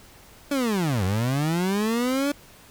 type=linear two-way sweep; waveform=30% pulse; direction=down then up; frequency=291.1 to 89.1 to 291.1 Hz; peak=-19 dBFS; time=0.51-2.32 s; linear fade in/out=5 ms; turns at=1.04 s; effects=pink hiss -50 dBFS RMS until 2.7 s